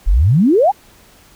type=exponential sweep; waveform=sine; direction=up; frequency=36.32 to 870 Hz; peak=-8 dBFS; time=0.06-0.72 s; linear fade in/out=20 ms; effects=pink hiss -47 dBFS RMS until 1.35 s